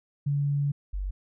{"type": "tone pair in turn", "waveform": "sine", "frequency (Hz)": [142.8, 47.86], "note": ["D3", "G1"], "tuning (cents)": [-48, -41], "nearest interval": "octave + perfect fifth", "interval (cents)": 1893, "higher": "first", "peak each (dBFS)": [-23, -28], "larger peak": "first", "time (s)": [[0.26, 0.72], [0.93, 1.11]], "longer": "first", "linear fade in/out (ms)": 10, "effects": []}